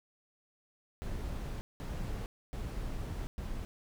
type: noise bursts at uneven times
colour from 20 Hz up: brown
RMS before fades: -38 dBFS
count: 4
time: 1.02-1.61 / 1.8-2.26 / 2.53-3.27 / 3.38-3.65 s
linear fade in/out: 0 ms
effects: none